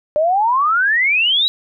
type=exponential sweep; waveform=sine; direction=up; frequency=587.3 to 3951 Hz; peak=-12 dBFS; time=0.16-1.48 s; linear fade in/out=0 ms; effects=none